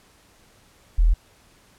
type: tone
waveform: sine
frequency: 40.62 Hz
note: E1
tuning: 25 cents flat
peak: -13 dBFS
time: 0.98-1.14 s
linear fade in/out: 10 ms
effects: pink hiss -56 dBFS RMS until 1.78 s + low-pass 12000 Hz 12 dB/octave